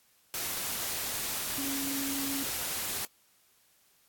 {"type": "tone in noise", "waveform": "sine", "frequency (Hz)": 275.7, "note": "C#4", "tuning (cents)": -9, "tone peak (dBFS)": -34, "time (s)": [1.58, 2.43], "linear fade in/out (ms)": 0, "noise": "white", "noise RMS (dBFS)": -34, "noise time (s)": [0.34, 3.05], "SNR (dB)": -3, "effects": ["white hiss -66 dBFS RMS until 4.08 s", "AAC 64 kbps"]}